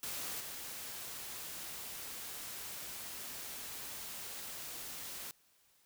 white noise with level steps, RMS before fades -41 / -45 dBFS, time 0.03-5.31 s, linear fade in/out 0 ms, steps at 0.4 s, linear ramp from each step 5 ms, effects white hiss -70 dBFS RMS until 5.85 s

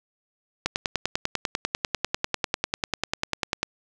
click train, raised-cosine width 0.2 ms, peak -6 dBFS, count 31, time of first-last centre 0.66-3.63 s, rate 10.1 Hz, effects none

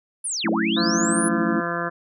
sine linear two-way sweep, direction down then up, 10340 to 244.8 to 10340 Hz, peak -24 dBFS, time 0.24-1.29 s, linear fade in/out 10 ms, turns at 0.5 s
sine chord, F# minor seventh, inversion none, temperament equal, 185 / 220 / 277.2 / 329.6 Hz, F#3 / A3 / C#4 / E4, 0 / 0 / 0 / 0 cents, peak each -29 / -24 / -29 / -24 dBFS, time 0.44-1.61 s, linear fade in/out 10 ms
harmonic tone, 171.2 Hz, F3, 34 cents flat, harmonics 1 / 2 / 3 / 4 / 6 / 7 / 8 / 9 / 10, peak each -32 / -32 / -32 / -32 / -32 / -32 / -32 / -32 / -32 dBFS, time 0.76-1.9 s, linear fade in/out 20 ms
effects none

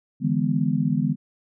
sine chord, E dominant seventh, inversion third, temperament just, 148.33 / 164.81 / 206 / 247.2 Hz, D3 / E3 / G#3 / B3, +18 / 0 / -14 / +2 cents, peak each -25 dBFS, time 0.2-1.16 s, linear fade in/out 50 ms, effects none

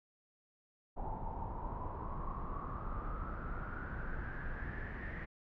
brown noise with low-pass filter sweep, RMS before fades -41 dBFS, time 0.96-5.26 s, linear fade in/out 20 ms, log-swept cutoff 840 to 1900 Hz, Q 8.7, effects none

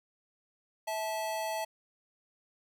square tone pair together, 652 / 870.5 Hz, E5 / A5, -19 / -19 cents, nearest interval perfect fourth, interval 500 cents, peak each -36 / -36 dBFS, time 0.87-1.65 s, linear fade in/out 10 ms, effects 12-bit

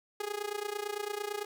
sawtooth tone with amplitude modulation, 414.1 Hz, G#4, 5 cents flat, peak -27 dBFS, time 0.2-1.45 s, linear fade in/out 5 ms, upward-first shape sine, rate 28.9 Hz, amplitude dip 85%, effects none

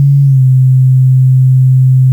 sine tone with pitch glide, 140 to 129.87 Hz, C#3 to C3, +18 to -13 cents, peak -3 dBFS, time 0-2.12 s, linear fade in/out 0 ms, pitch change -131 cents, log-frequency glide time 0.23-0.42 s, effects 7-bit

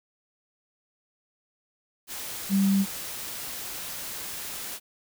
sine tone in noise, 196 Hz, G3, in tune, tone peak -19 dBFS, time 2.49-2.86 s, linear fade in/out 50 ms, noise white, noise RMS -36 dBFS, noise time 2.07-4.8 s, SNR +14 dB, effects none

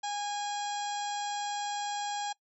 harmonic tone, 821 Hz, G#5, 20 cents flat, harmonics 1 / 2 / 3 / 4 / 5 / 6 / 7 / 8 / 9, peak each -33 / -44 / -48 / -43 / -47 / -49 / -44 / -55 / -46 dBFS, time 0.03-2.33 s, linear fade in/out 10 ms, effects noise-tail reverb RT60 0.1 s tail -22 dB re dry

